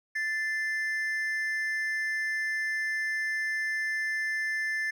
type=tone pair together; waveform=triangle; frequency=1760 / 2075 Hz; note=A6 / C7; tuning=0 / -15 cents; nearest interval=minor third; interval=285 cents; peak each=-27 / -33 dBFS; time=0.15-4.91 s; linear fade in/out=10 ms; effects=none